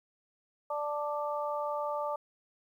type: harmonic tone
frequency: 294.3 Hz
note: D4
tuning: 4 cents sharp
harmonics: 2 / 3 / 4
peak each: -34 / -36 / -37 dBFS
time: 0.7-2.16 s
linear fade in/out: 5 ms
effects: 11-bit